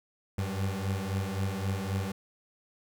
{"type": "beating tone pair", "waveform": "30% pulse", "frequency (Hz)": [95, 98.8], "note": ["F#2", "G2"], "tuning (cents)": [46, 14], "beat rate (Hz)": 3.8, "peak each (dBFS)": -30, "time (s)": [0.38, 2.12], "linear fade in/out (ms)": 5, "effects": []}